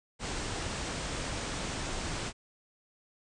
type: low-pass noise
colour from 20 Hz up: pink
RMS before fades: -36 dBFS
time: 0.19-2.33 s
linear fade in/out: 50 ms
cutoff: 9000 Hz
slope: 96 dB/octave
effects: none